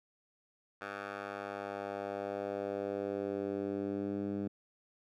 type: tone with band-pass filter sweep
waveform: 10% pulse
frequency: 100 Hz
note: G2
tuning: 35 cents sharp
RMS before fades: -38 dBFS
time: 0.81-4.48 s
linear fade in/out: 5 ms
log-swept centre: 1300 to 240 Hz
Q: 1.6
effects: none